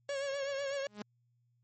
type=tone with vibrato; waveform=45% pulse; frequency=554.4 Hz; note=C#5; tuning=in tune; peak=-34 dBFS; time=0.09-0.87 s; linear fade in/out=2 ms; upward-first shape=triangle; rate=8 Hz; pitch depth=56 cents each way
type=tone with exponential growth; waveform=sawtooth; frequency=208 Hz; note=G#3; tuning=3 cents sharp; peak=-33 dBFS; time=0.86-1.02 s; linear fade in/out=0 ms; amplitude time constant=34 ms
effects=added 120 Hz sine -70 dBFS peak until 1.63 s + MP3 32 kbps